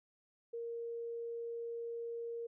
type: tone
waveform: sine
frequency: 466.2 Hz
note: A#4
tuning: in tune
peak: -39 dBFS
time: 0.53-2.47 s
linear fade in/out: 10 ms
effects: none